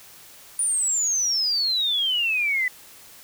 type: exponential sweep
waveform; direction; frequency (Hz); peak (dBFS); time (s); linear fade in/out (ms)
sine; down; 9620 to 1975.5; -20; 0.59-2.68; 2
effects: white hiss -47 dBFS RMS until 3.23 s